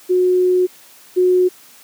sine tone pair in turn, 364.6 / 364.6 Hz, F#4 / F#4, -25 / -25 cents, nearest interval unison, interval 0 cents, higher neither, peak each -11 / -10 dBFS, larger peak second, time 0.09-0.67 / 1.16-1.49 s, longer first, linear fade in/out 20 ms, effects white hiss -45 dBFS RMS until 1.83 s + high-pass 150 Hz 12 dB/octave

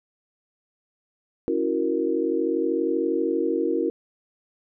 sine chord, F# dominant seventh, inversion second, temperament equal, 277.2 / 329.6 / 370 / 466.2 Hz, C#4 / E4 / F#4 / A#4, 0 / 0 / 0 / 0 cents, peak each -29 / -25 / -27 / -26 dBFS, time 1.48-3.9 s, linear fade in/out 0 ms, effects none

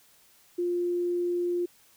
sine tone, 351.2 Hz, F4, 10 cents sharp, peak -25 dBFS, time 0.58-1.66 s, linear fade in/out 10 ms, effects white hiss -60 dBFS RMS until 1.96 s

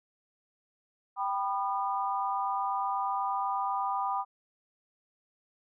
sine chord, G augmented, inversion none, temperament equal with one note detuned, 784 / 987.8 / 1216.1 Hz, G5 / B5 / D#6, 0 / 0 / -40 cents, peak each -32 / -32 / -34 dBFS, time 1.16-4.25 s, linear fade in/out 50 ms, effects none

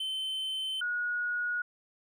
triangle / sine tone pair in turn, 3075 / 1451.2 Hz, G7 / F#6, -34 / -34 cents, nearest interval octave + minor second, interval 1300 cents, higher first, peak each -30 / -29 dBFS, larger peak second, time 0-0.81 / 0.81-1.62 s, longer neither, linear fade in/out 5 ms, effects none

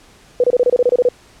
sine tone bursts, 493.1 Hz, B4, 3 cents flat, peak -9 dBFS, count 11, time 0.4-1.088 s, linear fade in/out 2 ms, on 38 ms, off 27 ms, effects pink hiss -47 dBFS RMS until 1.4 s + low-pass 9000 Hz 12 dB/octave

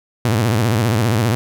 sawtooth tone with vibrato, 112.4 Hz, A2, 37 cents sharp, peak -10 dBFS, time 0.25-1.35 s, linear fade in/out 0 ms, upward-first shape sine, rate 15 Hz, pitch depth 180 cents each way, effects none

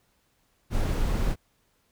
brown noise, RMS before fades -25 dBFS, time 0.7-1.36 s, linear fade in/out 50 ms, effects pink hiss -69 dBFS RMS until 1.91 s

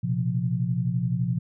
sine chord, Bb suspended second, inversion none, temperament equal with one note detuned, 119.06 / 130.81 / 174.61 Hz, Bb2 / C3 / F3, +37 / 0 / 0 cents, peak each -27 dBFS, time 0.03-1.39 s, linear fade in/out 10 ms, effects none

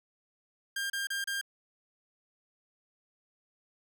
sawtooth tone bursts, 1601 Hz, G6, 36 cents sharp, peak -28 dBFS, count 4, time 0.76-1.413 s, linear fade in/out 5 ms, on 140 ms, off 31 ms, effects none

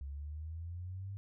sine exponential sweep, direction up, 67.9 to 100.4 Hz, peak -40 dBFS, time 0.01-1.17 s, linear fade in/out 0 ms, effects none

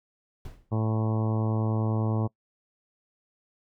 brown noise with exponential decay, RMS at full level -35 dBFS, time 0.45-0.72 s, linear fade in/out 2 ms, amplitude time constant 57 ms
harmonic tone, 110 Hz, A2, in tune, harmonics 1 / 2 / 3 / 4 / 5 / 6 / 7 / 8 / 9 / 10, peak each -25 / -31 / -35 / -37 / -39 / -41 / -42 / -43 / -44 / -45 dBFS, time 0.71-2.28 s, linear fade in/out 20 ms
effects noise-tail reverb RT60 0.1 s tail -23 dB re dry

